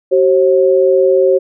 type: tone pair together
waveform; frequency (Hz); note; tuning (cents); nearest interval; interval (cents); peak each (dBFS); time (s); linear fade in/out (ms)
sine; 380 / 537.4; F#4 / C5; +46 / +46; tritone; 600; -10; 0.11-1.39; 20
effects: none